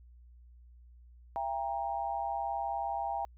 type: tone cluster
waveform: sine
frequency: 677 / 797 / 936 Hz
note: E5 / G5 / A#5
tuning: +46 / +28 / +7 cents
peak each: -38 / -34 / -38 dBFS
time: 1.36-3.25 s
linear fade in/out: 0 ms
effects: added 60 Hz sine -53 dBFS peak until 3.37 s